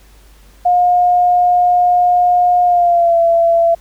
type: tone with pitch glide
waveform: sine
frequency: 714 to 673.9 Hz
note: F5 to E5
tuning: +38 to +38 cents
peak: -8 dBFS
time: 0.65-3.75 s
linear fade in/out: 10 ms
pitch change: -100 cents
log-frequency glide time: 2.64-3.18 s
effects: added 50 Hz sine -42 dBFS peak until 3.8 s + pink hiss -49 dBFS RMS until 3.8 s